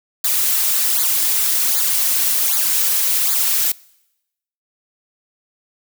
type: noise with flanger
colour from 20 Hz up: blue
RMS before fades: -17 dBFS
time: 0.24-3.72 s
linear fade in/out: 5 ms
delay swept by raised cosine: 0.35 to 6.15 ms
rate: 1.3 Hz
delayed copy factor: -0.85
effects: noise-tail reverb RT60 0.9 s tail -24 dB re dry